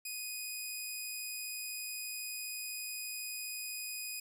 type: tone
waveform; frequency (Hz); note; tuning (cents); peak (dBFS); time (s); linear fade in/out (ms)
10% pulse; 2489; D#7; 0; -30; 0.05-4.2; 5
effects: none